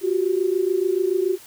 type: tone pair together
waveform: sine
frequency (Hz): 358.3 / 385.3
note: F4 / G4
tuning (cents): +44 / -30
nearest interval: minor second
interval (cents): 126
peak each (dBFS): -21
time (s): 0.01-1.38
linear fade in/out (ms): 50
effects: white hiss -46 dBFS RMS until 1.46 s

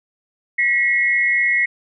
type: tone pair together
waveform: sine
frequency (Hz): 1927.9 / 2164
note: B6 / C#7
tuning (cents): -42 / -42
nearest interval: major second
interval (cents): 200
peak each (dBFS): -17 / -17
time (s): 0.58-1.66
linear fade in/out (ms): 10
effects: none

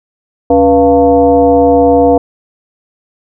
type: tone with frequency modulation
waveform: sine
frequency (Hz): 486.4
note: B4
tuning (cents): -26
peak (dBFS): -4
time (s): 0.5-2.18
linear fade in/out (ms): 5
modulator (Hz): 206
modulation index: 1.2
effects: none

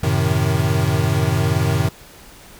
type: chord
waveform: square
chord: F# diminished seventh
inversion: none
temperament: equal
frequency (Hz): 92.5 / 110 / 130.81 / 155.56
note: F#2 / A2 / C3 / Eb3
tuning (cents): 0 / 0 / 0 / 0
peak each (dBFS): -22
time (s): 0.03-1.89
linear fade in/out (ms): 5
effects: pink hiss -43 dBFS RMS until 2.59 s

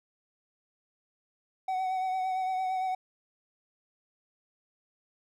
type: tone with vibrato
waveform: triangle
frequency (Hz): 750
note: F#5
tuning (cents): +23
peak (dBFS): -26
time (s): 1.68-2.95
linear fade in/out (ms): 5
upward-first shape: triangle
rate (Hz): 8.8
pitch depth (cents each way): 31
effects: none

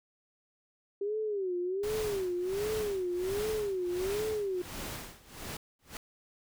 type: tone with vibrato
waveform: sine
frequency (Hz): 392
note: G4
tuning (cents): 0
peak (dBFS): -30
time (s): 1.01-4.62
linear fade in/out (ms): 5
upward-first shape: sine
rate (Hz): 1.3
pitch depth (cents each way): 180
type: noise with tremolo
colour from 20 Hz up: pink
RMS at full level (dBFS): -39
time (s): 1.83-5.57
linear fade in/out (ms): 5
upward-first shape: sine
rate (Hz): 1.4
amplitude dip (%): 90
type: noise with exponential growth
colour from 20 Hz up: pink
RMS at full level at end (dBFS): -37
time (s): 5.79-5.97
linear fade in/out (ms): 2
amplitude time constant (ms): 38
effects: none

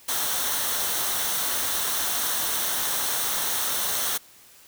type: noise with comb filter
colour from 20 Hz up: white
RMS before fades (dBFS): -26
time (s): 0.08-4.18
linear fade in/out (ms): 10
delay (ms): 0.41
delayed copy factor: -0.5
effects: white hiss -52 dBFS RMS until 4.67 s

